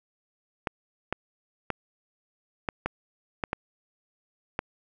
clicks, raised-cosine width 0.5 ms, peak -12 dBFS, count 8, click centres 0.672 / 1.126 / 1.703 / 2.688 / 2.86 / 3.438 / 3.531 / 4.591 s, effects none

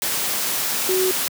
sine tone in noise, 372.2 Hz, F#4, 10 cents sharp, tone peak -18 dBFS, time 0.89-1.11 s, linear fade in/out 0 ms, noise white, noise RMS -23 dBFS, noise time 0.02-1.28 s, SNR +2 dB, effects high-pass 150 Hz 12 dB/octave

